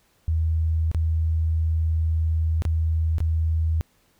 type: tone with dropouts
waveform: sine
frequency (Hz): 80.4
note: E2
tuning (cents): -43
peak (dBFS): -19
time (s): 0.28-3.81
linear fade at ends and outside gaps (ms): 0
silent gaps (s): 0.915-0.947 / 2.621-2.652 / 3.183-3.204
effects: pink hiss -63 dBFS RMS until 4.19 s